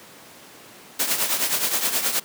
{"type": "noise with tremolo", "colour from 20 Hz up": "white", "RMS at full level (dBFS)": -20, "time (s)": [0.99, 2.2], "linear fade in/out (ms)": 10, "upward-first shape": "triangle", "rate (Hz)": 9.5, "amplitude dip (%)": 70, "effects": ["pink hiss -45 dBFS RMS until 2.24 s", "high-pass 200 Hz 12 dB/octave"]}